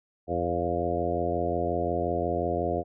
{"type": "harmonic tone with a mistuned harmonic", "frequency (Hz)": 85.6, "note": "F2", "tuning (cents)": -34, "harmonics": [1, 2, 3, 4, 5, 6, 7, 8], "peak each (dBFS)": [-34, -37, -36, -33, -33, -33, -33, -31], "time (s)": [0.27, 2.84], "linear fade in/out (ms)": 50, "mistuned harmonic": 8, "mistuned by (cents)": 35, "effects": []}